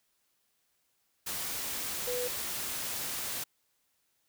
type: tone in noise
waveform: sine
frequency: 493.9 Hz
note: B4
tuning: in tune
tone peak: -32 dBFS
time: 2.07-2.28 s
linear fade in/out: 10 ms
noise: white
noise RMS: -36 dBFS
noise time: 1.26-3.44 s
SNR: +1 dB
effects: white hiss -75 dBFS RMS until 4.28 s